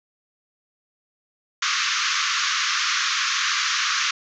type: band-pass noise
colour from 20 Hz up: pink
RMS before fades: -23 dBFS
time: 1.62-4.11 s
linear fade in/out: 5 ms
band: 1100 to 6700 Hz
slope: 96 dB/octave
effects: none